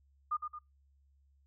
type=tone with echo; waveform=sine; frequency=1216 Hz; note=D#6; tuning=40 cents flat; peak=-30 dBFS; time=0.31-0.37 s; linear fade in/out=10 ms; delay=110 ms; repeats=2; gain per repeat=-6 dB; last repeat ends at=0.59 s; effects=noise-tail reverb RT60 0.2 s tail -23 dB re dry + added 69 Hz sine -65 dBFS peak until 1.46 s